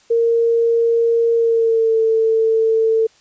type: tone with pitch glide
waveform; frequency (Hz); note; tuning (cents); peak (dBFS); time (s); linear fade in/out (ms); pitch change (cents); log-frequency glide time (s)
sine; 462.9 to 446.6; A#4 to A4; -12 to +26; -12; 0.1-3.07; 10; -62; 1.34-1.98
effects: white hiss -53 dBFS RMS until 3.2 s + resampled to 16000 Hz